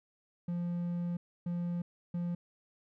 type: tone bursts at uneven times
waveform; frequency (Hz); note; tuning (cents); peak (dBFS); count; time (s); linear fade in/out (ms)
triangle; 173.9; F3; -7; -30; 3; 0.48-1.17 / 1.46-1.82 / 2.14-2.35; 5
effects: none